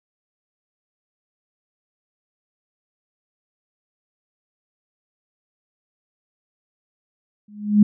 sine tone with exponential growth, 208.2 Hz, G#3, 5 cents sharp, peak -6 dBFS, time 7.48-7.83 s, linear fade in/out 5 ms, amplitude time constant 76 ms, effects none

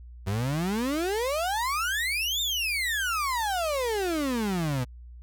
35% pulse exponential two-way sweep, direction up then down, 92.7 to 3683 to 119.8 Hz, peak -24 dBFS, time 0.26-4.85 s, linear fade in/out 20 ms, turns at 2.41 s, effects added 60 Hz sine -42 dBFS peak until 5.22 s

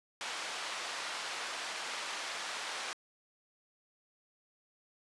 pink band-pass noise, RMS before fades -40 dBFS, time 0.21-2.93 s, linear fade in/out 0 ms, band 860 to 6000 Hz, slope 12 dB/octave, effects resampled to 24000 Hz

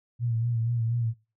sine tone with vibrato, 116.54 Hz, A#2, in tune, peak -24 dBFS, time 0.19-1.14 s, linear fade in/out 50 ms, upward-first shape sine, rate 4.2 Hz, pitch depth 52 cents each way, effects noise-tail reverb RT60 0.3 s tail -21 dB re dry

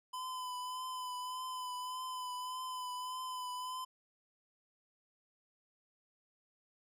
square tone with vibrato, 1010 Hz, B5, 39 cents sharp, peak -40 dBFS, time 0.13-3.85 s, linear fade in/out 10 ms, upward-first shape triangle, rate 1.7 Hz, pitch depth 28 cents each way, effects resampled to 32000 Hz

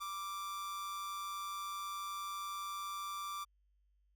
45% pulse tone with amplitude modulation, 1174.7 Hz, D6, in tune, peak -38 dBFS, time 0-3.45 s, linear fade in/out 20 ms, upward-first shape sine, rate 188 Hz, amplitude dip 40%, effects added 50 Hz sine -70 dBFS peak until 4.15 s

